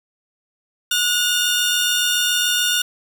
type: tone cluster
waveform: sawtooth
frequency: 1455 / 2823 / 3594 Hz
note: F#6 / F7 / A7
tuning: -29 / +18 / +36 cents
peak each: -18 dBFS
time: 0.91-2.82 s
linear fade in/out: 5 ms
effects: none